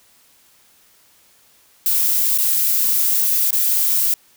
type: noise with dropouts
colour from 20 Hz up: violet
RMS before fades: -17 dBFS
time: 1.86-4.14 s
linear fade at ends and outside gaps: 1 ms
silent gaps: 2.377-2.385 / 3.507-3.529 s
effects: white hiss -54 dBFS RMS until 4.36 s